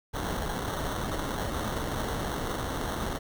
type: noise with sample-and-hold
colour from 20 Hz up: pink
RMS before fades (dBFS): -32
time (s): 0.13-3.19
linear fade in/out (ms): 20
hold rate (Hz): 2450
effects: none